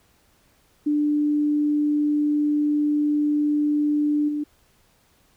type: tone with level steps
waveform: sine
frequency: 296.2 Hz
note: D4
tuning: 15 cents sharp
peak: -18 / -23 dBFS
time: 0.86-4.44 s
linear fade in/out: 10 ms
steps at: 4.28 s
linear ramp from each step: 10 ms
effects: pink hiss -61 dBFS RMS until 5.36 s